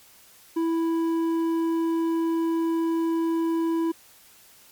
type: tone with hard clipping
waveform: sine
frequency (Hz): 329.6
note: E4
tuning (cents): 0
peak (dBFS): -23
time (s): 0.56-3.92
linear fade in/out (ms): 10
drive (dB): 6
effects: white hiss -53 dBFS RMS until 4.71 s + MP3 96 kbps